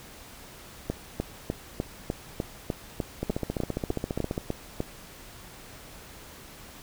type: two click trains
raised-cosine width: 2 ms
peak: -14 / -15 dBFS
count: 14 / 18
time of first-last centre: 0.9-4.804 / 3.23-4.379 s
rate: 3.33 / 14.8 Hz
effects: pink hiss -47 dBFS RMS until 6.82 s